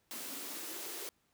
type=noise with high-pass filter sweep; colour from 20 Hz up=white; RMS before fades=-43 dBFS; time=0.11-1.09 s; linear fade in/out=0 ms; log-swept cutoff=240 to 390 Hz; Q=4.1; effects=pink hiss -75 dBFS RMS until 1.33 s + high-pass 60 Hz 12 dB/octave